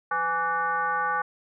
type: tone with frequency modulation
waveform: sine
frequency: 1159 Hz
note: D6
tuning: 23 cents flat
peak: -23 dBFS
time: 0.11-1.22 s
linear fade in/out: 5 ms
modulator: 328 Hz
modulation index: 1.3
effects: none